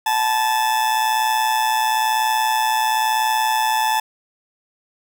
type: tone with amplitude modulation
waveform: 40% pulse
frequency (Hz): 872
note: A5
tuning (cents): -16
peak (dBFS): -13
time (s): 0.06-4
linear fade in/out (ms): 5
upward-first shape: sine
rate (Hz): 121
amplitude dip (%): 55
effects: none